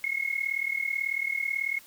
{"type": "tone with amplitude modulation", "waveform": "sine", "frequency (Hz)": 2170, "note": "C#7", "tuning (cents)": -37, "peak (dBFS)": -23, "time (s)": [0.04, 1.79], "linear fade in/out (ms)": 0, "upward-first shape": "sine", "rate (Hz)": 38.2, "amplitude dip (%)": 85, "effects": ["white hiss -53 dBFS RMS until 1.86 s"]}